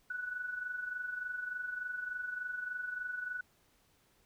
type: tone with amplitude modulation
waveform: sine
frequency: 1480 Hz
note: F#6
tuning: in tune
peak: -34 dBFS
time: 0.1-3.41 s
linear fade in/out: 5 ms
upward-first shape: sine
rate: 23.4 Hz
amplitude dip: 60%
effects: pink hiss -70 dBFS RMS until 4.25 s